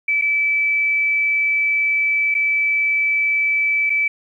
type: tone with dropouts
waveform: sine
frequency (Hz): 2309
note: D7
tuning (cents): -30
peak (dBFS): -15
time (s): 0.08-4.08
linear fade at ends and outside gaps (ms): 5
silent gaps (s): 0.214-0.22 / 2.343-2.349 / 3.897-3.901
effects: 9-bit